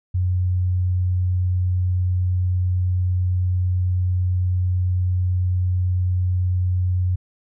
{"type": "tone", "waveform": "sine", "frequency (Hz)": 90.9, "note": "F#2", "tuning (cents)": -30, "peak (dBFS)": -17, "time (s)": [0.14, 7.16], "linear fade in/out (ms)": 10, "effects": []}